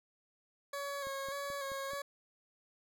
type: tone with vibrato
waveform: 20% pulse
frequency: 555 Hz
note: C#5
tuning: 2 cents sharp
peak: -33 dBFS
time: 0.73-2.02 s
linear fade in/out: 5 ms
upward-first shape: square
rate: 1.7 Hz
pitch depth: 28 cents each way
type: click train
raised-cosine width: 3 ms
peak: -40 dBFS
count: 5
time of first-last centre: 1.07-1.934 s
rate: 4.63 Hz
effects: none